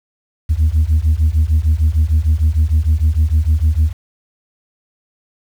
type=beating tone pair; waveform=sine; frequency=74.7 / 81.3 Hz; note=D2 / E2; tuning=+30 / -23 cents; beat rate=6.6 Hz; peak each=-12 dBFS; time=0.49-3.93 s; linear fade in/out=20 ms; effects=tanh soft clip ceiling -7 dBFS + 7-bit